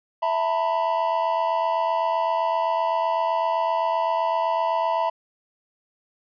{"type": "chord", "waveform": "triangle", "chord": "E suspended fourth", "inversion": "none", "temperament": "equal with one note detuned", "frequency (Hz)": [659.3, 900, 987.8], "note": ["E5", "A5", "B5"], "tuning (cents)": [0, 39, 0], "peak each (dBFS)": -23, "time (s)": [0.22, 5.1], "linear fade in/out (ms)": 10, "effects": ["resampled to 11025 Hz"]}